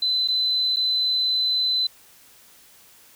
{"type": "tone with dropouts", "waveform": "sine", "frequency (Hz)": 4029, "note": "B7", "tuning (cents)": 34, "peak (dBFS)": -19, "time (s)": [0.02, 1.87], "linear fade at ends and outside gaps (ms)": 5, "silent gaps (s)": [[0.277, 0.284], [0.761, 0.767]], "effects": ["white hiss -52 dBFS RMS until 3.15 s"]}